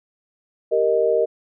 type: chord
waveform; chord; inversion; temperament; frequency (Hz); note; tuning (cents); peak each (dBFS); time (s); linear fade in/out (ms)
sine; Eb major; first; equal; 392 / 466.2 / 622.3; G4 / Bb4 / Eb5; 0 / 0 / 0; -23 / -18 / -20; 0.71-1.26; 20
effects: none